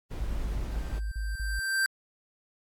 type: noise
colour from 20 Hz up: brown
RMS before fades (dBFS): -35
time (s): 0.1-1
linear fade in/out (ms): 20
type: tone bursts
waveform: sine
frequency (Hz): 52.7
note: G#1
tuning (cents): +26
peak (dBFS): -29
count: 6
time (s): 0.2-1.595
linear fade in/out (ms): 5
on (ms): 200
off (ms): 39
type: tone with exponential growth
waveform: square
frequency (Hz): 1568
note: G6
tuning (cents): 0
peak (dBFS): -23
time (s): 0.66-1.86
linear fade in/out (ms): 1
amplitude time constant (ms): 260
effects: AAC 64 kbps